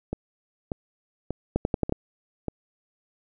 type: two click trains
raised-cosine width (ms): 2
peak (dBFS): -9 / -15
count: 5 / 5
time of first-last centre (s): 1.56-1.924 / 0.13-2.483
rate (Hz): 11 / 1.7
effects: none